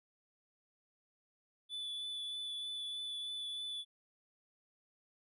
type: tone with vibrato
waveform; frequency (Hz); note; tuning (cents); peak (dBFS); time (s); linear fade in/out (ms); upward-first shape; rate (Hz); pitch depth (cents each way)
triangle; 3470; A7; -25; -38; 1.69-3.85; 50; triangle; 3.2; 13
effects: resampled to 32000 Hz